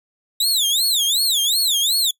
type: tone with vibrato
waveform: sawtooth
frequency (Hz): 3731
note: A#7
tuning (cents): +1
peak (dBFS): -13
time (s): 0.4-2.11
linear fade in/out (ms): 5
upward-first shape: sine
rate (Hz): 2.7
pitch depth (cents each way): 270
effects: noise-tail reverb RT60 0.1 s tail -23 dB re dry